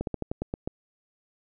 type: slowing click train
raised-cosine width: 2 ms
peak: -16 dBFS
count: 8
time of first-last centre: 0.01-0.675 s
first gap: 62 ms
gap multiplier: 1.14
effects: none